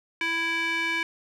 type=tone with band-pass filter; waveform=square; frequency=330.9 Hz; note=E4; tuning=7 cents sharp; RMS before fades=-27 dBFS; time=0.21-1.03 s; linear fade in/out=2 ms; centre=2200 Hz; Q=3.4; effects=none